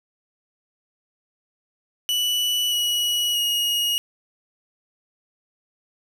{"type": "tone with pitch steps", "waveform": "40% pulse", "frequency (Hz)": [2960, 2919, 2879], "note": ["F#7", "F#7", "F#7"], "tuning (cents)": [0, -24, -48], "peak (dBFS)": -19, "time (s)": [2.09, 3.98], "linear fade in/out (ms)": 0, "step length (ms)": 630, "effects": ["8-bit"]}